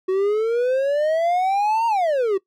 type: exponential two-way sweep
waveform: triangle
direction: up then down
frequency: 370.1 to 936 to 370.1 Hz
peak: -15 dBFS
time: 0.08-2.38 s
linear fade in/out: 10 ms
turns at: 1.87 s
effects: noise-tail reverb RT60 0.1 s tail -19 dB re dry